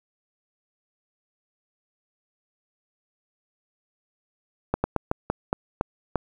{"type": "slowing click train", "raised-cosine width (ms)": 1, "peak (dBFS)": -8, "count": 8, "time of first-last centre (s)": [4.74, 6.157], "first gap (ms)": 100, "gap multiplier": 1.23, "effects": ["8-bit"]}